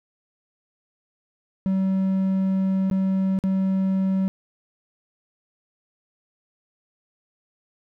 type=tone with dropouts; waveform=triangle; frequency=190.9 Hz; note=G3; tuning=46 cents flat; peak=-17 dBFS; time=1.66-4.28 s; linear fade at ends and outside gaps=0 ms; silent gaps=2.9-2.912 / 3.389-3.438 s; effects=none